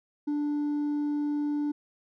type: tone with hard clipping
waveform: triangle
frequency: 293.7 Hz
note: D4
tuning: in tune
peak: -25 dBFS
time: 0.27-1.72 s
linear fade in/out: 10 ms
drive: 1 dB
effects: none